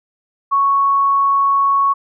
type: tone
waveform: sine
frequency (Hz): 1108.7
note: C#6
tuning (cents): 0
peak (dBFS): -11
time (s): 0.51-1.94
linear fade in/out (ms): 20
effects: none